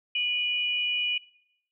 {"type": "tone pair together", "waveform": "sine", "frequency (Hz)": [2458, 2937], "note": ["D#7", "F#7"], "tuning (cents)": [-22, -13], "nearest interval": "minor third", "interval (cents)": 309, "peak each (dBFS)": -27, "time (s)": [0.15, 1.18], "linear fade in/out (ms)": 5, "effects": ["noise-tail reverb RT60 0.8 s tail -21 dB re dry"]}